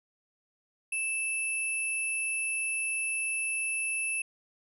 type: tone pair together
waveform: sine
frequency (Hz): 2637 / 10563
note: E7 / E9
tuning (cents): 0 / +2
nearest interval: 2 octaves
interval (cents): 2402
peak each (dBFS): -29 / -34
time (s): 0.92-4.22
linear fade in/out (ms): 5
effects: tanh soft clip ceiling -22 dBFS